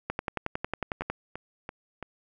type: two click trains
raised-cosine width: 0.5 ms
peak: -21 / -14 dBFS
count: 4 / 12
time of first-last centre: 1.02-2.027 / 0.1-1.1 s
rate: 2.98 / 11 Hz
effects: none